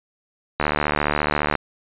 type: click train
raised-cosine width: 0.5 ms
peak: -4 dBFS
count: 72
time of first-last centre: 0.6-1.553 s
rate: 74.5 Hz
effects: resampled to 8000 Hz